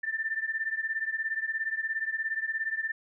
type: beating tone pair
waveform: sine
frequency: 1776 / 1793 Hz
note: A6 / A6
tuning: +16 / +32 cents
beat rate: 17 Hz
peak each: -31 / -33 dBFS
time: 0.03-2.92 s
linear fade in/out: 10 ms
effects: none